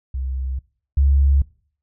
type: tone pair in turn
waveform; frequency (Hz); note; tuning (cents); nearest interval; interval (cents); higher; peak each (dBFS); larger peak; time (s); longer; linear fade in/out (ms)
sine; 65.41 / 69.31; C2 / C#2; 0 / 0; minor second; 100; second; -22 / -12; second; 0.14-0.59 / 0.97-1.42; neither; 5
effects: noise-tail reverb RT60 0.5 s tail -22 dB re dry